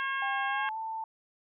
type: harmonic tone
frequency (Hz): 540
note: C#5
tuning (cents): -45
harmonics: 2 / 3 / 4 / 5 / 6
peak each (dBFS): -34 / -32 / -41 / -41 / -44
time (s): 0-0.69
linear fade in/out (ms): 0
type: tone with pitch glide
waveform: sine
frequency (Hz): 797 to 889.4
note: G5 to A5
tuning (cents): +28 to +18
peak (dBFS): -33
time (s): 0.22-1.04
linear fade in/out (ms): 2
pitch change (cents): +190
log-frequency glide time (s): 0.47-0.77
effects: none